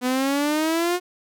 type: exponential sweep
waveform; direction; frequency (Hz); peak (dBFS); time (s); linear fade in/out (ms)
sawtooth; up; 247.2 to 362.4; -16; 0.01-1; 50
effects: none